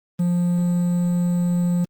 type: tone with quantisation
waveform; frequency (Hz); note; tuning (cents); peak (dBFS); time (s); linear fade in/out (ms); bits
triangle; 175.5; F3; +9; -15; 0.19-1.85; 10; 7
effects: Opus 32 kbps